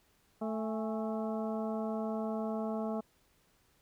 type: harmonic tone with a mistuned harmonic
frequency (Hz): 220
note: A3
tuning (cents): 0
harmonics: 1 / 2 / 3 / 4 / 5 / 6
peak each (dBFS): -35 / -40 / -39 / -44 / -48 / -51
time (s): 0.41-3.01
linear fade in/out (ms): 10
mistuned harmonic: 4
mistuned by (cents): -93
effects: pink hiss -70 dBFS RMS until 3.81 s